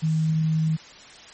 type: tone with quantisation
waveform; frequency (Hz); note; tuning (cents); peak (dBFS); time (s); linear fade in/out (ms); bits
sine; 158.4; D#3; +31; -19; 0.02-0.77; 20; 8
effects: white hiss -45 dBFS RMS until 1.33 s + MP3 32 kbps